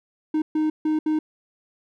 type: tone bursts at uneven times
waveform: triangle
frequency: 309.6 Hz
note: D#4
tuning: 9 cents flat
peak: -17 dBFS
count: 4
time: 0.34-0.42 / 0.55-0.7 / 0.85-0.99 / 1.06-1.19 s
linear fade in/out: 5 ms
effects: none